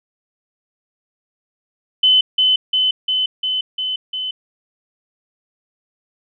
sine tone with echo, 3033 Hz, F#7, 42 cents sharp, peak -9 dBFS, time 2.03-2.21 s, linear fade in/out 5 ms, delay 350 ms, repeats 6, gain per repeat -2 dB, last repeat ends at 4.31 s, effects none

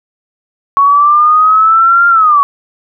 sine linear two-way sweep, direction up then down, 1108.7 to 1400 to 1108.7 Hz, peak -4 dBFS, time 0.77-2.43 s, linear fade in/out 0 ms, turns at 2.08 s, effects none

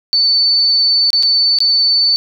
sine tone with dropouts, 4509 Hz, C#8, 29 cents sharp, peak -9 dBFS, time 0.13-2.16 s, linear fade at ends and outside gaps 0 ms, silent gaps 1.104-1.131 / 1.226-1.232 / 1.587-1.604 s, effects none

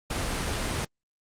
pink noise, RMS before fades -29 dBFS, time 0.1-0.85 s, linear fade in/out 5 ms, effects low-pass 9000 Hz 12 dB/octave + Opus 32 kbps

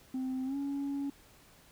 sine tone with pitch glide, 259.7 to 280 Hz, C4 to C#4, -13 to +18 cents, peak -30 dBFS, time 0.14-1.1 s, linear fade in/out 5 ms, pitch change +131 cents, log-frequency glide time 0.45-0.56 s, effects tanh soft clip ceiling -31 dBFS + pink hiss -60 dBFS RMS until 1.71 s

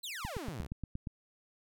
sawtooth exponential sweep, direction down, 4273 to 57.8 Hz, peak -36 dBFS, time 0.03-0.67 s, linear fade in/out 10 ms
click train, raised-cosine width 5 ms, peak -26 dBFS, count 8, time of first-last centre 0.25-1.072 s, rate 8.52 Hz
effects none

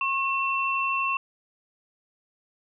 sine tone pair together, 1085.6 / 2694 Hz, C#6 / E7, -36 / +37 cents, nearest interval octave + major third, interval 1573 cents, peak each -26 dBFS, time 0.01-1.17 s, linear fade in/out 2 ms, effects none

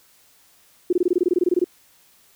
sine tone bursts, 356.4 Hz, F4, 35 cents sharp, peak -14 dBFS, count 15, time 0.9-1.643 s, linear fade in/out 5 ms, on 29 ms, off 22 ms, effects white hiss -56 dBFS RMS until 2.35 s

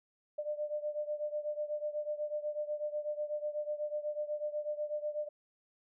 sine beating tone pair, 596 / 604.1 Hz, D5 / D5, +25 / +49 cents, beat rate 8.1 Hz, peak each -36 / -39 dBFS, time 0.38-5.29 s, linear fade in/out 10 ms, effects none

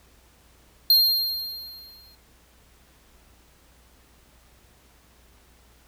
square tone with exponential decay, 4203 Hz, C8, 7 cents sharp, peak -13 dBFS, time 0.9-2.15 s, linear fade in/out 2 ms, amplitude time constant 270 ms, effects added 60 Hz sine -58 dBFS peak until 5.87 s + pink hiss -58 dBFS RMS until 5.87 s

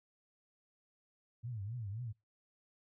sine tone with vibrato, 110 Hz, A2, in tune, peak -39 dBFS, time 1.43-2.13 s, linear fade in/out 20 ms, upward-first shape triangle, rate 3.8 Hz, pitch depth 260 cents each way, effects noise-tail reverb RT60 0.2 s tail -23 dB re dry

